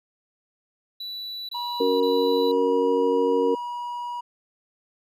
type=tone bursts; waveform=triangle; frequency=3951 Hz; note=B7; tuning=in tune; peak=-30 dBFS; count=3; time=1-2.516 s; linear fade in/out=5 ms; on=490 ms; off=23 ms
type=tone; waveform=triangle; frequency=965 Hz; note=B5; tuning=40 cents flat; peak=-27 dBFS; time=1.54-4.21 s; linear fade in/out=10 ms
type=harmonic tone; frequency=93.2 Hz; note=F#2; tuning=13 cents sharp; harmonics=3 / 4 / 5; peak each=-26 / -27 / -20 dBFS; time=1.8-3.55 s; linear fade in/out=5 ms
effects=none